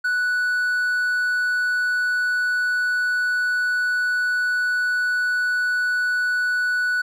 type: tone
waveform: triangle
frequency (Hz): 1480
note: F#6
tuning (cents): 0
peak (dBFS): -17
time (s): 0.04-7.02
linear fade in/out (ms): 10
effects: none